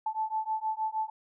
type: beating tone pair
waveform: sine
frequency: 871 / 877.4 Hz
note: A5 / A5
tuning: -18 / -5 cents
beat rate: 6.4 Hz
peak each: -32 / -32 dBFS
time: 0.06-1.1 s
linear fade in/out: 5 ms
effects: none